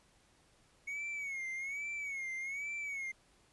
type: tone with vibrato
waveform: triangle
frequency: 2211 Hz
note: C#7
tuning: 5 cents flat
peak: -36 dBFS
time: 0.87-3.12 s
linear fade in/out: 10 ms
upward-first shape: sine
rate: 1.2 Hz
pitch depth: 100 cents each way
effects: pink hiss -68 dBFS RMS until 3.52 s + resampled to 24000 Hz